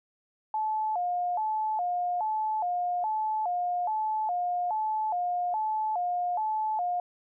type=tone with vibrato; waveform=sine; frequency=785 Hz; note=G5; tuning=2 cents sharp; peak=-26 dBFS; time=0.54-7 s; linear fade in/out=2 ms; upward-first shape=square; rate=1.2 Hz; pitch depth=170 cents each way; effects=none

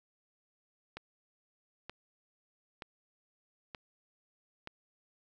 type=click train; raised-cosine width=0.3 ms; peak=-26 dBFS; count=5; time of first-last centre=0.97-4.674 s; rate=1.08 Hz; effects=none

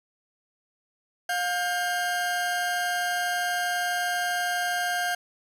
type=tone pair together; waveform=40% pulse; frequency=711.6 / 1593 Hz; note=F5 / G6; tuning=+32 / +27 cents; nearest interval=octave + major second; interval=1395 cents; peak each=-27 dBFS; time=1.29-5.15 s; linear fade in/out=5 ms; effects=resampled to 32000 Hz + 8-bit

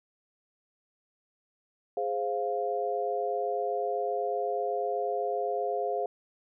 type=chord; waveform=sine; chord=F minor; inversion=first; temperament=equal; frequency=415.3 / 523.3 / 698.5 Hz; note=Ab4 / C5 / F5; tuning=0 / 0 / 0 cents; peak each=-32 / -33 / -31 dBFS; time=1.97-6.06 s; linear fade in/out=2 ms; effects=none

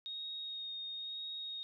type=tone with vibrato; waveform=sine; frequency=3729 Hz; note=A#7; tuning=in tune; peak=-40 dBFS; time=0.06-1.63 s; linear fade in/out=0 ms; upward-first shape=sine; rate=1 Hz; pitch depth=13 cents each way; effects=none

